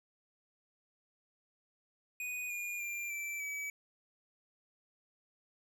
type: tone with pitch steps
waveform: square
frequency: 2480 / 2430 / 2382 / 2334 / 2287 Hz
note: D#7 / D#7 / D7 / D7 / D7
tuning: -6 / -42 / +24 / -11 / -47 cents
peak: -38 dBFS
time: 2.2-3.7 s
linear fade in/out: 2 ms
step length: 300 ms
effects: none